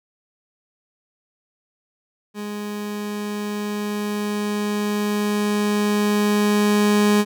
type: tone with level ramp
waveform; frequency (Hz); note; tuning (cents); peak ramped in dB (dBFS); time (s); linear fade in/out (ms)
30% pulse; 207.7; G#3; 0; -25 to -11; 2.34-7.25; 50
effects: none